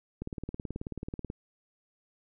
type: click train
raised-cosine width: 3 ms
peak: -23 dBFS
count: 21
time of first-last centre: 0.22-1.301 s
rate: 18.5 Hz
effects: none